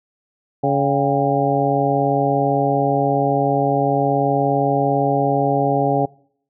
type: harmonic tone with a mistuned harmonic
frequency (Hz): 140.4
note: C#3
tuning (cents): +22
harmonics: 1 / 2 / 3 / 4 / 5 / 6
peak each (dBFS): -22 / -22 / -22 / -22 / -22 / -22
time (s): 0.63-6.06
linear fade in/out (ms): 10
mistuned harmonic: 6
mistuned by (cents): -85
effects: noise-tail reverb RT60 0.6 s tail -23 dB re dry